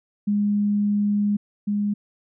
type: tone pair in turn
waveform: sine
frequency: 205.7 / 205.7 Hz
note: G#3 / G#3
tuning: -16 / -16 cents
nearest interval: unison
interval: 0 cents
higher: neither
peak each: -18 / -20 dBFS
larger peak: first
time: 0.27-1.37 / 1.67-1.94 s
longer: first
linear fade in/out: 10 ms
effects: none